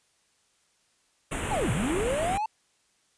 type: band-stop noise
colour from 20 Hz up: pink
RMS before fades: -31 dBFS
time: 1.31-2.38 s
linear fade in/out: 10 ms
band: 3200 to 7400 Hz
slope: 48 dB/octave
type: linear two-way sweep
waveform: triangle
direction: down then up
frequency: 897 to 103.83 to 897 Hz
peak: -24 dBFS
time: 1.51-2.46 s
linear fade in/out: 5 ms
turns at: 1.71 s
effects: white hiss -68 dBFS RMS until 3.17 s + resampled to 22050 Hz